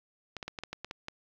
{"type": "clicks", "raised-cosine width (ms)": 0.2, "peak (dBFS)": -20, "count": 9, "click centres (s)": [0.367, 0.428, 0.48, 0.588, 0.636, 0.73, 0.846, 0.911, 1.084], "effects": ["low-pass 5000 Hz 12 dB/octave", "9-bit"]}